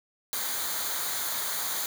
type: noise with comb filter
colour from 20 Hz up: white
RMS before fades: -31 dBFS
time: 0.33-1.86 s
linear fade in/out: 0 ms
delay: 0.37 ms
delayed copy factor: -0.65
effects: none